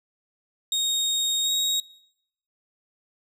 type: tone with pitch glide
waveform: 30% pulse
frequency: 3729 to 3775 Hz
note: A#7 to A#7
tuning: 0 to +21 cents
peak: -19 dBFS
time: 0.72-1.8 s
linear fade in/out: 2 ms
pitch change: +21 cents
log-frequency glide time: 1.43-1.5 s
effects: noise-tail reverb RT60 0.7 s tail -21 dB re dry